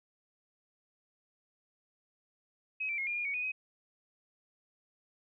sine tone with pitch steps, 2544 / 2342 / 2156 / 2410 / 2425 / 2241 / 2477 / 2526 Hz, D#7 / D7 / C#7 / D7 / D#7 / C#7 / D#7 / D#7, +38 / -5 / -49 / +44 / -45 / +18 / -8 / +26 cents, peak -32 dBFS, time 2.8-3.52 s, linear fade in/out 10 ms, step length 90 ms, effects none

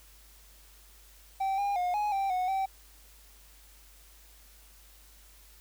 triangle tone with pitch steps, 775 / 806 / 717 / 835 / 783 / 734 / 772 Hz, G5 / G5 / F5 / G#5 / G5 / F#5 / G5, -20 / +48 / +45 / +9 / -2 / -14 / -27 cents, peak -25 dBFS, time 1.4-2.66 s, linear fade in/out 10 ms, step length 180 ms, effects added 50 Hz sine -56 dBFS peak until 5.6 s + white hiss -58 dBFS RMS until 5.6 s

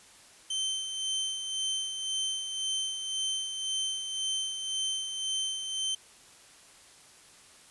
sawtooth tone with tremolo, 3100 Hz, G7, 20 cents flat, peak -25 dBFS, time 0.5-5.95 s, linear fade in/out 5 ms, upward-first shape sine, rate 1.9 Hz, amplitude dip 50%, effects white hiss -55 dBFS RMS until 7.7 s + resampled to 24000 Hz

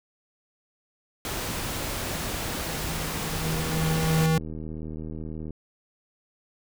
pink noise, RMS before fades -31 dBFS, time 1.25-4.26 s, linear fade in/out 0 ms
square tone with exponential growth, 160 Hz, D#3, 49 cents sharp, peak -19 dBFS, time 1.48-4.38 s, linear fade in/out 2 ms, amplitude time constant 630 ms
click train, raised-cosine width 3 ms, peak -24 dBFS, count 164, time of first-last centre 3.43-5.506 s, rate 78.5 Hz
effects none

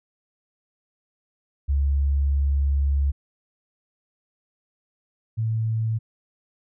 sine tone pair in turn, 69.9 / 111.6 Hz, C#2 / A2, +15 / +25 cents, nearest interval minor sixth, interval 810 cents, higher second, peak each -18 / -21 dBFS, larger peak first, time 1.68-3.12 / 5.37-5.99 s, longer first, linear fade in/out 20 ms, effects none

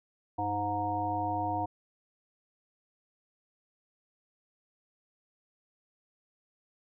harmonic tone with a mistuned harmonic, 103.4 Hz, G#2, 7 cents flat, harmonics 1 / 3 / 5 / 7 / 9, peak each -38 / -37 / -43 / -32 / -34 dBFS, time 0.38-1.66 s, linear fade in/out 10 ms, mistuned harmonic 1, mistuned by -89 cents, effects none

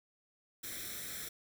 white noise with comb filter, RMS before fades -43 dBFS, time 0.63-1.29 s, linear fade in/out 10 ms, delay 0.53 ms, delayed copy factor +0.75, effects none

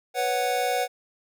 square chord, B suspended second, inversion none, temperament equal, 493.9 / 554.4 / 740 Hz, B4 / C#5 / F#5, 0 / 0 / 0 cents, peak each -29 / -31 / -26 dBFS, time 0.14-0.88 s, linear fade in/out 50 ms, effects none

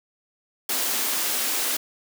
white high-pass noise, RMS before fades -25 dBFS, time 0.69-1.77 s, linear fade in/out 5 ms, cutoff 220 Hz, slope 48 dB/octave, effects none

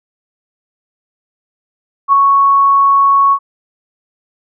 sine tone with ADSR envelope, 1108.7 Hz, C#6, in tune, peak -3 dBFS, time 2.08-3.39 s, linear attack 48 ms, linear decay 4 ms, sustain -3 dB, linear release 67 ms, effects none

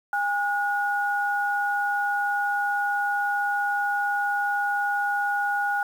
sine tone pair together, 813 / 1448.6 Hz, G#5 / F#6, -37 / -37 cents, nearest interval minor seventh, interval 1000 cents, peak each -25 dBFS, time 0.13-5.83 s, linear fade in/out 2 ms, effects 8-bit

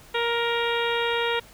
harmonic tone, 468.9 Hz, A#4, 10 cents sharp, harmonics 1 / 2 / 3 / 4 / 5 / 6 / 7 / 8, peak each -26 / -29 / -31 / -32 / -33 / -34 / -34 / -35 dBFS, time 0.14-1.4 s, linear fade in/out 10 ms, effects pink hiss -50 dBFS RMS until 1.53 s

